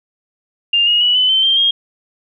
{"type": "tone with pitch steps", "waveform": "sine", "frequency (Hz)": [2803, 2872, 2942, 3015, 3089, 3164, 3242], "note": ["F7", "F7", "F#7", "F#7", "G7", "G7", "G#7"], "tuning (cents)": [6, 48, -11, 32, -26, 15, -42], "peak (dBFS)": -10, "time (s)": [0.73, 1.71], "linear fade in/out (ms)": 5, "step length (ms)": 140, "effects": []}